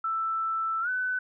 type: tone with pitch glide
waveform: sine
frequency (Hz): 1325 to 1504.5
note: E6 to F#6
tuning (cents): +9 to +28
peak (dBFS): -26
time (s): 0.04-1.19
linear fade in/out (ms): 5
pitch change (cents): +219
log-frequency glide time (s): 0.81-0.89
effects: none